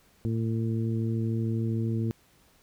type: harmonic tone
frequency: 113 Hz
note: A2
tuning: 47 cents sharp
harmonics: 1 / 2 / 3 / 4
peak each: -27 / -31 / -35 / -42 dBFS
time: 0.25-2.11 s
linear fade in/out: 0 ms
effects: pink hiss -62 dBFS RMS until 2.62 s